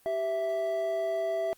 triangle tone pair together, 389.1 / 659.3 Hz, G4 / E5, -13 / 0 cents, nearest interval major sixth, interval 913 cents, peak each -33 / -26 dBFS, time 0.06-1.53 s, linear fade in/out 0 ms, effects white hiss -62 dBFS RMS until 1.57 s + Opus 32 kbps

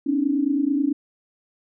sine tone cluster, 257 / 281.2 / 310.4 Hz, C4 / C#4 / D#4, -31 / +25 / -4 cents, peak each -28 / -20 / -25 dBFS, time 0.06-0.93 s, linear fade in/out 10 ms, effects none

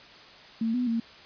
sine tone with pitch steps, 226.1 / 248.1 / 229.4 Hz, A3 / B3 / A#3, +47 / +8 / -28 cents, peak -24 dBFS, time 0.61-1 s, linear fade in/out 5 ms, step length 130 ms, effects white hiss -49 dBFS RMS until 1.25 s + resampled to 11025 Hz

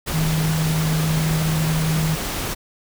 sine tone in noise, 158.1 Hz, D#3, 28 cents sharp, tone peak -18 dBFS, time 0.13-2.16 s, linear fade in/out 20 ms, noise pink, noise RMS -26 dBFS, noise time 0.06-2.55 s, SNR +5 dB, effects none

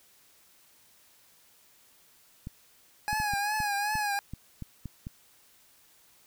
clicks, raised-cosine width 5 ms, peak -25 dBFS, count 10, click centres 2.471 / 3.13 / 3.201 / 3.336 / 3.603 / 3.954 / 4.336 / 4.623 / 4.857 / 5.069 s
25% pulse tone with vibrato, 830.6 Hz, G#5, in tune, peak -24 dBFS, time 3.08-4.19 s, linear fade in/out 0 ms, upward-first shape triangle, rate 2.6 Hz, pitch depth 71 cents each way
effects white hiss -61 dBFS RMS until 6.26 s

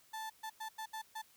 35% pulse tone bursts at uneven times, 880 Hz, A5, in tune, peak -39 dBFS, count 6, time 0.13-0.3 / 0.43-0.5 / 0.6-0.69 / 0.78-0.86 / 0.93-1.02 / 1.15-1.22 s, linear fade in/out 10 ms, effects white hiss -66 dBFS RMS until 1.36 s

